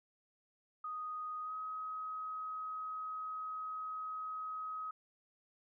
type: tone with pitch glide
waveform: sine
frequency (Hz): 1244.5 to 1267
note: D#6 to D#6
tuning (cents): 0 to +31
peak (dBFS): -39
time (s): 0.84-4.91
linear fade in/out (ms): 5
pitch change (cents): +31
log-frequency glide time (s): 1.43-1.53
effects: none